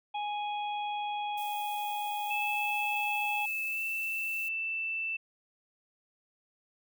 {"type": "harmonic tone", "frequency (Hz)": 830.6, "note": "G#5", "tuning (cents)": 0, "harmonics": [1, 3, 4], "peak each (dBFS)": [-32, -43, -44], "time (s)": [0.14, 3.46], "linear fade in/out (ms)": 10}
{"type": "noise", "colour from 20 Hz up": "violet", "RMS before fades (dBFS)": -46, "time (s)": [1.37, 4.49], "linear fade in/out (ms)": 10}
{"type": "tone with pitch glide", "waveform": "sine", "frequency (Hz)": [2618, 2658], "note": ["E7", "E7"], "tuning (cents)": [-13, 14], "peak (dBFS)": -31, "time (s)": [2.3, 5.17], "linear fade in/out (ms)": 10, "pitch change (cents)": 27, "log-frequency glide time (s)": [3.65, 3.82]}
{"effects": []}